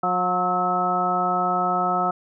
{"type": "harmonic tone with a mistuned harmonic", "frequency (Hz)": 180, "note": "F#3", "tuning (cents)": -47, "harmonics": [1, 2, 3, 4, 5, 6, 7], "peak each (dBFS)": [-30, -31, -33, -23, -32, -34, -23], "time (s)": [0.03, 2.11], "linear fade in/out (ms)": 5, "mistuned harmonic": 7, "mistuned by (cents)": 49, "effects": []}